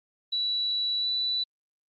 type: tone with pitch glide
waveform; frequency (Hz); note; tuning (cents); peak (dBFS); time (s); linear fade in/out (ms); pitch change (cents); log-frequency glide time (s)
sine; 3935 to 3965; B7 to B7; -7 to +6; -25; 0.32-1.44; 10; +13; 1-1.07
effects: Opus 32 kbps